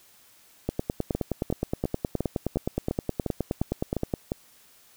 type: two click trains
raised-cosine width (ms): 2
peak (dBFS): -13 / -12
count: 10 / 34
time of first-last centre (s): 1.15-4.319 / 0.69-4.138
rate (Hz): 2.84 / 9.57
effects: white hiss -57 dBFS RMS until 4.96 s